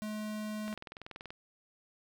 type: tone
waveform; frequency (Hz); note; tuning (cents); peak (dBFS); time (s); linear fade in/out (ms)
square; 213.3; G#3; +46; -37; 0.02-0.74; 0
type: click train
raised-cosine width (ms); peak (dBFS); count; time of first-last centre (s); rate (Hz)
0.3; -28; 14; 0.68-1.305; 20.8
effects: none